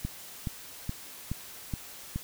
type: click train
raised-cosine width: 5 ms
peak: -19 dBFS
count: 6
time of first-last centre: 0.05-2.16 s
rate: 2.37 Hz
effects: white hiss -46 dBFS RMS until 2.23 s